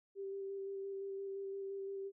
sine tone with vibrato, 392 Hz, G4, in tune, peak -40 dBFS, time 0.15-2.12 s, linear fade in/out 50 ms, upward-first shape square, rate 5.8 Hz, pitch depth 11 cents each way, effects none

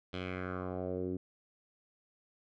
10% pulse tone with low-pass filter sweep, 91.8 Hz, F#2, 13 cents flat, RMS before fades -38 dBFS, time 0.13-1.17 s, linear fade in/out 5 ms, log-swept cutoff 3500 to 300 Hz, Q 2.7, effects none

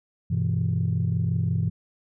sine chord, E minor, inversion first, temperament equal, 98 / 123.47 / 164.81 Hz, G2 / B2 / E3, 0 / 0 / 0 cents, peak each -25 / -25 / -25 dBFS, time 0.3-1.7 s, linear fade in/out 10 ms, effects tanh soft clip ceiling -15 dBFS

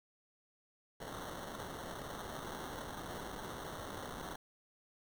white noise with sample-and-hold, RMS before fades -45 dBFS, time 1-4.36 s, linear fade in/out 5 ms, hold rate 2450 Hz, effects none

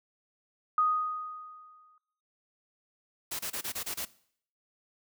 sine tone with exponential decay, 1244.5 Hz, D#6, in tune, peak -21 dBFS, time 0.78-1.98 s, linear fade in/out 2 ms, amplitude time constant 260 ms
white noise bursts, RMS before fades -35 dBFS, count 7, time 3.31-4.053 s, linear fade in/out 10 ms, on 83 ms, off 27 ms
effects noise-tail reverb RT60 0.6 s tail -19 dB re dry

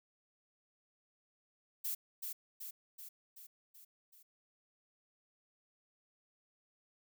violet noise with echo, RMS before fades -38 dBFS, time 1.84-1.95 s, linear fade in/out 10 ms, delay 380 ms, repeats 6, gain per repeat -4 dB, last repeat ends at 4.23 s, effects none

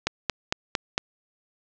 click train, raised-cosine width 0.2 ms, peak -5 dBFS, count 5, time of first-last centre 0.07-0.979 s, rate 4.4 Hz, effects low-pass 7000 Hz 12 dB/octave

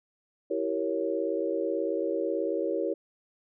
sine chord, E diminished seventh, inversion none, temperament equal with one note detuned, 329.6 / 387.9 / 466.2 / 554.4 Hz, E4 / G4 / Bb4 / Db5, 0 / -18 / 0 / 0 cents, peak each -32 dBFS, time 0.5-2.94 s, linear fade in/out 10 ms, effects none

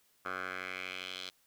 10% pulse tone with band-pass filter sweep, 92.5 Hz, F#2, in tune, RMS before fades -41 dBFS, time 0.25-1.3 s, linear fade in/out 5 ms, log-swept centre 1300 to 3800 Hz, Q 2.7, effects white hiss -70 dBFS RMS until 1.46 s

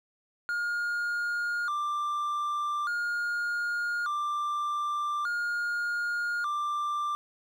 triangle tone with vibrato, 1297 Hz, E6, 28 cents flat, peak -26 dBFS, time 0.49-7.15 s, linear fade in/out 0 ms, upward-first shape square, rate 0.42 Hz, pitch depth 160 cents each way, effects none

